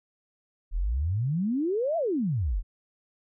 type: exponential two-way sweep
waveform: sine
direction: up then down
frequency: 36.06 to 694 to 36.06 Hz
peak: -24 dBFS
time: 0.71-2.63 s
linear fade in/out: 50 ms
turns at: 1.97 s
effects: none